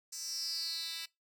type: tone with high-pass filter sweep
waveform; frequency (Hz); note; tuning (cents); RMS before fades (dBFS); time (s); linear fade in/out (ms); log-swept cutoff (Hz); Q
10% pulse; 329.6; E4; 0; -39; 0.12-1.06; 10; 6500 to 3300; 7.4
effects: noise-tail reverb RT60 0.2 s tail -22 dB re dry